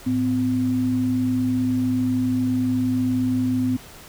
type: tone pair together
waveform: sine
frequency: 107.02 / 254.7 Hz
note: A2 / C4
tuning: -48 / -46 cents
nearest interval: octave + minor third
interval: 1502 cents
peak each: -27 / -19 dBFS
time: 0.06-3.77 s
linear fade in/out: 10 ms
effects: pink hiss -43 dBFS RMS until 4.08 s